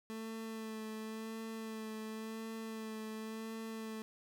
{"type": "tone with vibrato", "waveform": "30% pulse", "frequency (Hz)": 220.9, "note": "A3", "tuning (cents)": 7, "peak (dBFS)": -39, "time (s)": [0.1, 4.02], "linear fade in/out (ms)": 0, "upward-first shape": "sine", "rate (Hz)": 0.93, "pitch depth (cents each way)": 21, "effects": []}